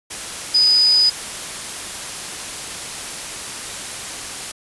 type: tone in noise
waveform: sine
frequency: 4978 Hz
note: D#8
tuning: in tune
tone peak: -11 dBFS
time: 0.54-1.1 s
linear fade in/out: 10 ms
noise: white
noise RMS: -29 dBFS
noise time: 0.1-4.52 s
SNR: +15 dB
effects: resampled to 24000 Hz